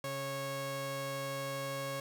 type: tone pair together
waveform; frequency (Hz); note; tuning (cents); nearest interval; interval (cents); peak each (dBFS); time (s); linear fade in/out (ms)
sawtooth; 137.5 / 550; C#3 / C#5; -14 / -14; 2 octaves; 2400; -38 / -33; 0.04-2; 2
effects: none